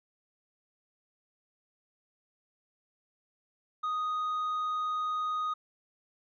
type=tone with tanh clipping; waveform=sine; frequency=1244.5 Hz; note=D#6; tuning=in tune; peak=-30 dBFS; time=3.83-5.54 s; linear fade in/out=10 ms; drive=3 dB; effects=none